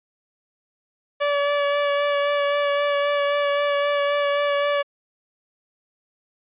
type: tone with vibrato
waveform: sawtooth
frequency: 574 Hz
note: D5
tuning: 40 cents flat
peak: -15 dBFS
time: 1.2-4.83 s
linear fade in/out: 20 ms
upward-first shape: sine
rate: 3.8 Hz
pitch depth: 15 cents each way
effects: resampled to 8000 Hz